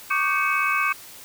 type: tone cluster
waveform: sine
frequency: 1121 / 1198 / 1551 / 2232 / 2574 Hz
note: C#6 / D6 / G6 / C#7 / E7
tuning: +19 / +34 / -19 / +11 / -42 cents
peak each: -26 dBFS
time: 0.1-0.93 s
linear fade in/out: 10 ms
effects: white hiss -43 dBFS RMS until 1.24 s